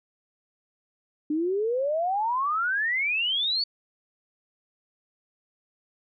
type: exponential sweep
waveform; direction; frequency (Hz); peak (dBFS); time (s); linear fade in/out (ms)
sine; up; 293.7 to 4543; -23; 1.3-3.64; 5
effects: none

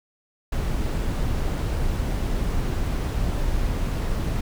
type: noise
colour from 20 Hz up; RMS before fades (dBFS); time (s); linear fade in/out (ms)
brown; -24; 0.52-4.41; 5
effects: none

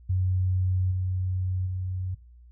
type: tone with level steps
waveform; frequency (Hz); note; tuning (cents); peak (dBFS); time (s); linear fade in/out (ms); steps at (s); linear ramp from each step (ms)
sine; 92.5; F#2; 0; -22 / -25 / -28; 0.09-2.15; 10; 0.91 / 1.66; 10
effects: noise-tail reverb RT60 0.3 s tail -17 dB re dry + added 60 Hz sine -48 dBFS peak until 2.51 s

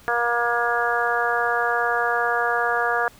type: harmonic tone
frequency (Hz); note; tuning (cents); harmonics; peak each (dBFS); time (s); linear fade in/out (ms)
237.5; A#3; +33; 2 / 3 / 4 / 5 / 6 / 7; -27 / -25 / -29 / -27 / -26 / -25; 0.08-3.08; 0
effects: pink hiss -50 dBFS RMS until 3.19 s

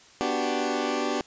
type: chord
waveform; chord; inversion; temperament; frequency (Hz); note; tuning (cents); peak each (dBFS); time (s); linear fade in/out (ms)
20% pulse; G major seventh; first; equal; 246.9 / 293.7 / 370 / 392; B3 / D4 / F#4 / G4; 0 / 0 / 0 / 0; -26 / -25 / -27 / -26; 0.21-1.21; 0
effects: white hiss -53 dBFS RMS until 1.26 s + resampled to 16000 Hz

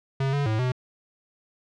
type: tone with pitch steps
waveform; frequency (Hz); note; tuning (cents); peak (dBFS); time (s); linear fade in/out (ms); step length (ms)
square; 135.4 / 142.5 / 109.3 / 126.8; C#3 / C#3 / A2 / B2; -40 / +48 / -11 / +46; -23; 0.2-0.72; 5; 130
effects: low-pass 4000 Hz 12 dB/octave

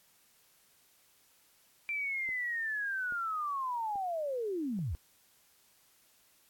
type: linear sweep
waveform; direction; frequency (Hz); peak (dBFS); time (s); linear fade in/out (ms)
sine; down; 2360 to 61.2; -32; 1.89-4.95; 0
type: click train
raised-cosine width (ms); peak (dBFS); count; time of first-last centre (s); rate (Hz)
2; -39; 4; 2.29-4.79; 1.2
effects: white hiss -66 dBFS RMS until 6.49 s + AAC 64 kbps

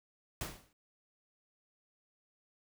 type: noise with exponential decay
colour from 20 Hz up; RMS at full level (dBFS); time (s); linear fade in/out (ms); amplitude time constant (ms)
pink; -36; 0.41-0.73; 2; 68
effects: none

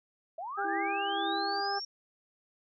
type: linear sweep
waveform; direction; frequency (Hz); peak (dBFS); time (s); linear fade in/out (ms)
sine; up; 622.3 to 5610; -36; 0.38-1.85; 5
type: harmonic tone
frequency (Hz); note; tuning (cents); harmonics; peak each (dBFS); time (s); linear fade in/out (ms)
399.5; G4; +33; 1 / 2 / 3 / 4; -38 / -32 / -39 / -38; 0.57-1.8; 20
type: tone with tremolo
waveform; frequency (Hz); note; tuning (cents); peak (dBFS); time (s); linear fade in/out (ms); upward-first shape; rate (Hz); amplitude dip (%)
sine; 329.6; E4; 0; -34; 0.64-1.61; 10; triangle; 1.9; 75
effects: none

